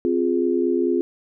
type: chord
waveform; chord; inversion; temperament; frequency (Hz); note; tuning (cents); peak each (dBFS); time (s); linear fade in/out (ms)
sine; F minor; second; equal with one note detuned; 261.6 / 350.6 / 415.3; C4 / F4 / Ab4; 0 / +7 / 0; -23 / -20 / -24; 0.05-1.01; 0
effects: none